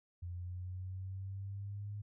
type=exponential sweep; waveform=sine; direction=up; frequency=87.31 to 103.83 Hz; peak=-40 dBFS; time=0.22-2.02 s; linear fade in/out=10 ms; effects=none